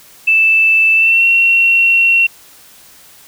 sine tone with pitch glide, 2642 to 2727 Hz, E7 to F7, +3 to -42 cents, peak -7 dBFS, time 0.27-2.27 s, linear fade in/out 10 ms, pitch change +55 cents, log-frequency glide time 0.95-1.25 s, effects white hiss -42 dBFS RMS until 3.27 s

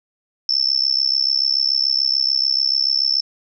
sine tone with amplitude modulation, 5320 Hz, E8, 15 cents sharp, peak -11 dBFS, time 0.49-3.21 s, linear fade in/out 2 ms, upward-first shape sine, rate 66.9 Hz, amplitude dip 100%, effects none

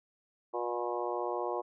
harmonic tone with a mistuned harmonic, 120 Hz, B2, 49 cents flat, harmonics 3 / 4 / 5 / 6 / 7 / 8 / 9, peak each -37 / -38 / -39 / -40 / -40 / -41 / -42 dBFS, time 0.53-1.62 s, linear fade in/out 20 ms, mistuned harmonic 8, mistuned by +27 cents, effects none

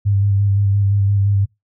sine tone with vibrato, 100 Hz, G2, 35 cents sharp, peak -12 dBFS, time 0.05-1.46 s, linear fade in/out 20 ms, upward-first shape square, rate 5.8 Hz, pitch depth 21 cents each way, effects noise-tail reverb RT60 0.2 s tail -24 dB re dry

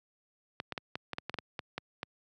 clicks, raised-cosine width 0.3 ms, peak -19 dBFS, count 12, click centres 0.601 / 0.723 / 0.778 / 0.955 / 1.133 / 1.184 / 1.296 / 1.342 / 1.387 / 1.592 / 1.78 / 2.031 s, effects high-pass 100 Hz 12 dB/octave

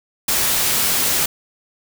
white noise, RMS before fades -18 dBFS, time 0.28-1.26 s, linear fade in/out 5 ms, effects none

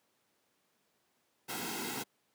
pink noise with comb filter, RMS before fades -38 dBFS, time 1.48-2.04 s, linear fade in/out 20 ms, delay 1.7 ms, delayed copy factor -0.8, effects pink hiss -75 dBFS RMS until 2.34 s + high-pass 200 Hz 12 dB/octave

